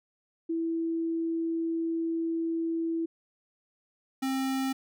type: tone pair in turn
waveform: sine / square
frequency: 329.6 / 265.9 Hz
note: E4 / C4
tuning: 0 / +28 cents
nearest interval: major third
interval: 372 cents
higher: first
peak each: -27 / -28 dBFS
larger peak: first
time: 0.49-3.06 / 4.22-4.73 s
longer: first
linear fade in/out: 10 ms
effects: none